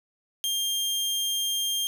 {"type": "tone", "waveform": "sawtooth", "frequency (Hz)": 3200, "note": "G7", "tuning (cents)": 35, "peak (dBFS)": -22, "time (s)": [0.44, 1.87], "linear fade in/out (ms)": 0, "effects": []}